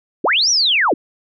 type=linear two-way sweep; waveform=sine; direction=up then down; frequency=207.5 to 5950 to 207.5 Hz; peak=-12 dBFS; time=0.24-0.94 s; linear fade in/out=5 ms; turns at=0.5 s; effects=none